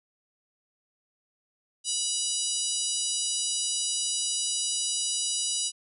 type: harmonic tone with a mistuned harmonic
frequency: 976 Hz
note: B5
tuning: 21 cents flat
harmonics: 3 / 4 / 5 / 6 / 7 / 8 / 9 / 10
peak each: -35 / -35 / -35 / -35 / -35 / -35 / -35 / -35 dBFS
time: 1.84-5.72 s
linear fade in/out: 50 ms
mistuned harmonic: 7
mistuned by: +18 cents
effects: none

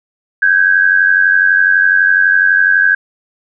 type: tone pair together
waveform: sine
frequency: 1548 / 1640 Hz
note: G6 / G#6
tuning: -22 / -22 cents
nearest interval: minor second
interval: 100 cents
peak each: -10 dBFS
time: 0.42-2.95 s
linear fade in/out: 5 ms
effects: none

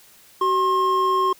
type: tone pair together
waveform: triangle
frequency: 377.9 / 1069 Hz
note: F#4 / C6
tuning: +37 / +37 cents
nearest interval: octave + tritone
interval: 1800 cents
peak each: -21 / -16 dBFS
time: 0.41-1.33 s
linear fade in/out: 5 ms
effects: white hiss -51 dBFS RMS until 1.39 s

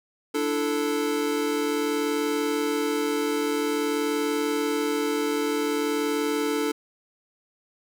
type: chord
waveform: square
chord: D suspended second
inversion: none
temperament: equal with one note detuned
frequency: 293.7 / 334.2 / 440 Hz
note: D4 / E4 / A4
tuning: 0 / +24 / 0 cents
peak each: -28 / -33 / -27 dBFS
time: 0.34-6.72 s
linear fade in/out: 10 ms
effects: none

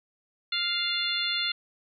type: harmonic tone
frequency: 698.5 Hz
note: F5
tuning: in tune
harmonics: 2 / 3 / 4 / 5 / 6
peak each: -35 / -34 / -33 / -30 / -31 dBFS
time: 0.52-1.52 s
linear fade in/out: 5 ms
effects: none

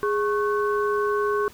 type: tone cluster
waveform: sine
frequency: 414.1 / 1099 / 1511 Hz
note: G#4 / C#6 / F#6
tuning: -5 / -15 / +36 cents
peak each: -22 / -26 / -31 dBFS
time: 0.03-1.48 s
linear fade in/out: 0 ms
effects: pink hiss -49 dBFS RMS until 1.53 s

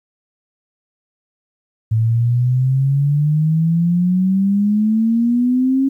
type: exponential sweep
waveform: sine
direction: up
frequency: 109.8 to 272.5 Hz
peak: -12 dBFS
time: 1.91-5.89 s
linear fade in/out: 10 ms
effects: 9-bit

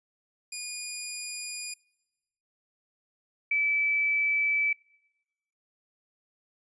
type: tone pair in turn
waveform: 5% pulse / sine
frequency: 2445 / 2308 Hz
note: D#7 / D7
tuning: -31 / -31 cents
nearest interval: minor second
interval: 100 cents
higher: first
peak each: -23 dBFS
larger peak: neither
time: 0.52-1.74 / 3.51-4.73 s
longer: neither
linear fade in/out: 5 ms
effects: noise-tail reverb RT60 1.0 s tail -25 dB re dry + resampled to 22050 Hz

